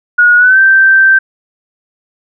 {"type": "tone with pitch glide", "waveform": "sine", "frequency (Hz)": [1448, 1560.9], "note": ["F#6", "G6"], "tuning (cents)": [-38, -8], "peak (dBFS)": -3, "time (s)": [0.18, 1.19], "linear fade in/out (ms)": 10, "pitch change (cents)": 130, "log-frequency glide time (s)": [0.37, 0.59], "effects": []}